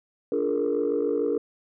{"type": "chord", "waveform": "sine", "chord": "Bb dominant seventh", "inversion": "first", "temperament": "just", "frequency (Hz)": [291.4, 349.6, 419.5, 466.2], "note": ["D4", "F4", "Ab4", "Bb4"], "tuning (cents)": [-13, 2, 17, 0], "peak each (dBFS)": [-28, -31, -26, -25], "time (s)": [0.32, 1.38], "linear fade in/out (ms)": 2, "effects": ["tanh soft clip ceiling -16 dBFS"]}